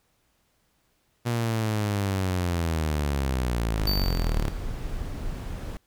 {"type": "linear sweep", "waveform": "sawtooth", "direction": "down", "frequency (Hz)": [120.2, 34.09], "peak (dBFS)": -20, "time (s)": [1.25, 4.51], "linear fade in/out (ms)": 20}
{"type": "noise", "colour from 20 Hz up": "brown", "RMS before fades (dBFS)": -32, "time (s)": [3.77, 5.77], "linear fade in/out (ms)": 0}
{"type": "tone with exponential decay", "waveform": "square", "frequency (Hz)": 4583, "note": "D8", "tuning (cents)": -43, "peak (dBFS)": -24, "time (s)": [3.87, 4.61], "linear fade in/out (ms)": 2, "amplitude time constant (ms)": 160}
{"effects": ["pink hiss -69 dBFS RMS until 5.86 s"]}